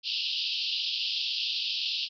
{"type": "band-pass noise", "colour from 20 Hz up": "pink", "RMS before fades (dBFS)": -31, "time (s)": [0.03, 2.09], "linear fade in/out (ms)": 50, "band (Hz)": [2700, 5100], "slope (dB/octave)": 96, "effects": []}